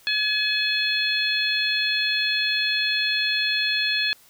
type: harmonic tone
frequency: 850 Hz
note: G#5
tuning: 40 cents sharp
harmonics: 2 / 3 / 4 / 5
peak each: -26 / -26 / -26 / -26 dBFS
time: 0.07-4.13 s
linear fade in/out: 0 ms
effects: white hiss -54 dBFS RMS until 4.29 s